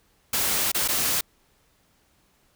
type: noise with dropouts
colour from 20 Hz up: white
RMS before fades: -24 dBFS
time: 0.33-1.21 s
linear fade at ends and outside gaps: 5 ms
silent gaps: 0.718-0.745 / 0.878-0.885 s
effects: pink hiss -64 dBFS RMS until 2.55 s